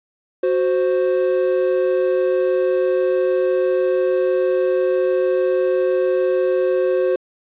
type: tone pair together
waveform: triangle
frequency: 369.5 / 523.3 Hz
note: F#4 / C5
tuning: -2 / 0 cents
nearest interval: tritone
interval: 602 cents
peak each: -16 dBFS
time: 0.43-7.16 s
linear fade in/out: 5 ms
effects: resampled to 8000 Hz + 8-bit